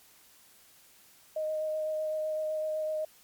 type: tone with vibrato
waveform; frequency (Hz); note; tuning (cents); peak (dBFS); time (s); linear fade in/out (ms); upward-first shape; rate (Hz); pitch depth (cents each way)
sine; 621; D#5; -3; -29; 1.36-3.05; 5; sine; 7.9; 11
effects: white hiss -59 dBFS RMS until 3.23 s + MP3 96 kbps